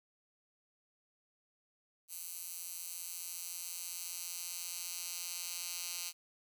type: tone with high-pass filter sweep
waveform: 10% pulse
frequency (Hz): 174.61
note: F3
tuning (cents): 0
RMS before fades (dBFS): -43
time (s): 2.08-6.13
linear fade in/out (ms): 50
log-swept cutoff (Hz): 9200 to 4700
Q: 0.82
effects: none